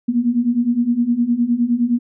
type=beating tone pair; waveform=sine; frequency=233.1 / 242.8 Hz; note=A#3 / B3; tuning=0 / -29 cents; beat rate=9.7 Hz; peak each=-19 / -16 dBFS; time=0.08-1.99 s; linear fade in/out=10 ms; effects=none